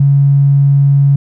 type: tone with tanh clipping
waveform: triangle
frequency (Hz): 140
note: C#3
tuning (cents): +18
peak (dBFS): -5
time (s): 0-1.16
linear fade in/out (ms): 5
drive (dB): 3
effects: none